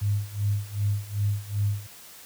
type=tone with tremolo; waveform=sine; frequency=102.5 Hz; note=G#2; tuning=22 cents flat; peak=-20 dBFS; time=0.01-1.87 s; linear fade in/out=10 ms; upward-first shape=sine; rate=2.6 Hz; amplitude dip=90%; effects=white hiss -47 dBFS RMS until 2.25 s + high-pass 60 Hz 12 dB/octave